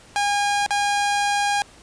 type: tone with dropouts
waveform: sawtooth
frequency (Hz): 814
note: G#5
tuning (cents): -35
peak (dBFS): -15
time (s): 0.16-1.62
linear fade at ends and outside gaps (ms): 0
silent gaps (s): 0.663-0.707
effects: pink hiss -48 dBFS RMS until 1.82 s + resampled to 22050 Hz